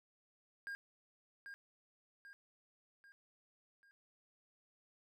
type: tone with echo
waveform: triangle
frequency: 1615 Hz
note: G#6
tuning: 49 cents flat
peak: -40 dBFS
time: 0.67-0.75 s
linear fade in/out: 0 ms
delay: 790 ms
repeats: 4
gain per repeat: -6 dB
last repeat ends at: 3.91 s
effects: none